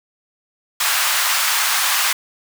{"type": "high-pass noise", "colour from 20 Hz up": "pink", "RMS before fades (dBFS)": -18, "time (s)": [0.8, 2.13], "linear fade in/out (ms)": 5, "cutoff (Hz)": 960, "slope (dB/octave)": 24, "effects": []}